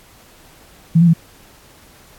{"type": "tone with pitch steps", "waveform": "sine", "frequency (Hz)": [164.7, 172.5, 164.9], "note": ["E3", "F3", "E3"], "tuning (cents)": [-1, -21, 1], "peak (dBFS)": -7, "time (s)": [0.95, 1.136], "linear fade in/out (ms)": 10, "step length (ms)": 62, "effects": ["pink hiss -47 dBFS RMS until 2.18 s", "AAC 64 kbps"]}